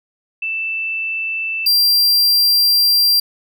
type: tone pair in turn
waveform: sine / 45% pulse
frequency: 2652 / 4725 Hz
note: E7 / D8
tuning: +10 / +10 cents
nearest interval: minor seventh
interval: 1000 cents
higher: second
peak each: -19 / -10 dBFS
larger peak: second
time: 0.42-1.66 / 1.66-3.2 s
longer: second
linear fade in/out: 5 ms
effects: none